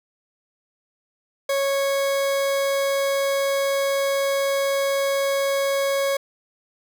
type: tone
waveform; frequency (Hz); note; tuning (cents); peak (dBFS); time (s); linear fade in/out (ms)
40% pulse; 552; C#5; -7; -19; 1.49-6.17; 5
effects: none